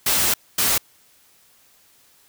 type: noise bursts at uneven times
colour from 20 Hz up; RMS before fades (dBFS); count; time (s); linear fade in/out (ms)
white; -19; 2; 0.06-0.34 / 0.58-0.78; 5
effects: white hiss -56 dBFS RMS until 2.28 s